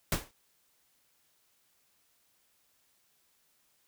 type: noise with exponential decay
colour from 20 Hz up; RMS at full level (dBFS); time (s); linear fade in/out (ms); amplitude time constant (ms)
pink; -26; 0.12-0.31; 1; 41
effects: white hiss -71 dBFS RMS until 3.87 s

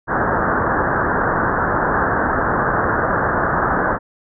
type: low-pass noise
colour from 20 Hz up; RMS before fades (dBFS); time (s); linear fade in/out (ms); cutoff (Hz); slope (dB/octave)
white; -18; 0.07-3.99; 50; 1700; 96
effects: none

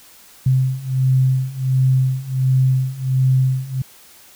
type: beating tone pair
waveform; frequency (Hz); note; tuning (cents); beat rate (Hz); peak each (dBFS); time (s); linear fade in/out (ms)
sine; 129.8 / 131.2; C3 / C3; -13 / +5; 1.4; -18 / -16; 0.46-3.82; 5
effects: white hiss -46 dBFS RMS until 4.35 s

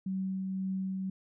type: tone with tremolo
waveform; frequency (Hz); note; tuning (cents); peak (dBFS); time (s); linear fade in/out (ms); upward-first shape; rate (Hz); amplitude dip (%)
sine; 190; F#3; +46; -30; 0.06-1.1; 5; triangle; 1.9; 25
effects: none

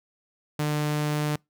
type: tone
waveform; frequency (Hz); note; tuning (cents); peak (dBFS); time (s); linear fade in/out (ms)
sawtooth; 149.7; D3; +33; -20; 0.59-1.36; 5
effects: noise-tail reverb RT60 0.2 s tail -26 dB re dry

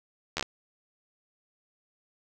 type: slowing click train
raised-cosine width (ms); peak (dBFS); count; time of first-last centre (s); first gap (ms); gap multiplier
0.2; -12; 5; 0.37-0.427; 12; 1.11
effects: none

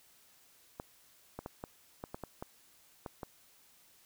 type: clicks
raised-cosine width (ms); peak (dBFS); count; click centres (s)
1; -26; 10; 0.799 / 1.39 / 1.461 / 1.639 / 2.039 / 2.145 / 2.237 / 2.425 / 3.062 / 3.232
effects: white hiss -64 dBFS RMS until 4.05 s

